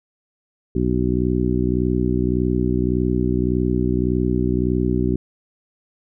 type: harmonic tone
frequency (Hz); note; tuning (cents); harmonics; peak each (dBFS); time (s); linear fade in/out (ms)
61.74; B1; 0; 1 / 2 / 3 / 4 / 5 / 6; -24 / -24 / -24 / -24 / -24 / -24; 0.75-5.16; 5
effects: none